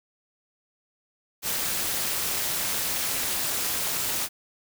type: noise with amplitude modulation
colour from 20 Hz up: white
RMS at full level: -25 dBFS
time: 1.42-4.29 s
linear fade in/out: 50 ms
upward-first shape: sine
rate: 235 Hz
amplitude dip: 60%
effects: none